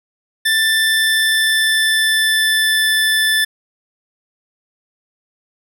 25% pulse tone with pitch glide, 1772 to 1753.7 Hz, A6 to A6, +12 to -6 cents, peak -9 dBFS, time 0.45-3.45 s, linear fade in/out 10 ms, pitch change -18 cents, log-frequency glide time 0.72-2.89 s, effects none

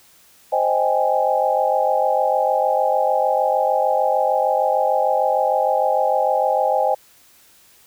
sine chord, Ab major seventh, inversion first, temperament equal, 523.3 / 622.3 / 784 / 830.6 Hz, C5 / Eb5 / G5 / Ab5, 0 / 0 / 0 / 0 cents, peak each -21 dBFS, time 0.52-6.95 s, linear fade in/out 10 ms, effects white hiss -52 dBFS RMS until 7.86 s

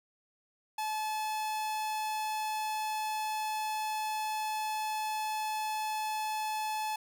45% pulse tone, 862 Hz, A5, 36 cents flat, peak -32 dBFS, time 0.78-6.96 s, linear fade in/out 5 ms, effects none

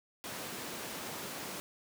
pink high-pass noise, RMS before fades -42 dBFS, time 0.24-1.6 s, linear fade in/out 0 ms, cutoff 190 Hz, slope 12 dB/octave, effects none

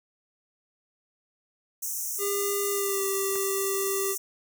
pink high-pass noise, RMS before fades -32 dBFS, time 1.82-4.18 s, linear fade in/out 10 ms, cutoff 5700 Hz, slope 96 dB/octave
square tone with pitch glide, 402.2 to 391 Hz, G4 to G4, +44 to -4 cents, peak -28 dBFS, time 2.18-4.16 s, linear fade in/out 50 ms, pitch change -48 cents, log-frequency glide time 2.7-3.04 s
click, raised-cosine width 0.5 ms, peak -26 dBFS, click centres 3.357 s
effects none

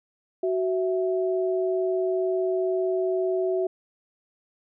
sine tone pair together, 373.3 / 658 Hz, F#4 / E5, +15 / -3 cents, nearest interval minor seventh, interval 982 cents, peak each -23 / -28 dBFS, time 0.43-3.67 s, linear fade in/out 5 ms, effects none

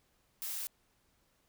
blue noise, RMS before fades -39 dBFS, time 0.42-0.67 s, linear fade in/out 0 ms, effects pink hiss -73 dBFS RMS until 1.48 s

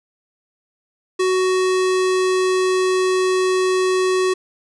square tone, 372 Hz, F#4, 9 cents sharp, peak -16 dBFS, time 1.19-4.34 s, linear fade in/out 10 ms, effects resampled to 22050 Hz + 9-bit

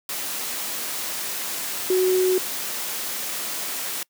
sine tone in noise, 370 Hz, F#4, in tune, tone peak -16 dBFS, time 1.9-2.38 s, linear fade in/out 2 ms, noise white, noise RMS -29 dBFS, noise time 0.09-4.03 s, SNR +10 dB, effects noise-tail reverb RT60 0.1 s tail -24 dB re dry + high-pass 200 Hz 12 dB/octave

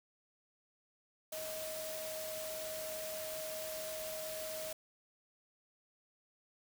sine tone in noise, 629 Hz, D#5, 19 cents sharp, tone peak -42 dBFS, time 1.32-4.73 s, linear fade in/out 5 ms, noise white, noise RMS -45 dBFS, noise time 1.32-4.73 s, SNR 0 dB, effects none

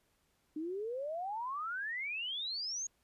sine exponential sweep, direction up, 298 to 6730 Hz, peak -36 dBFS, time 0.56-2.87 s, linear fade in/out 5 ms, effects pink hiss -75 dBFS RMS until 3.03 s + resampled to 32000 Hz

